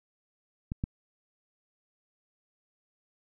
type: clicks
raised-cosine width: 5 ms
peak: -20 / -17 dBFS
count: 2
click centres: 0.719 / 0.839 s
effects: none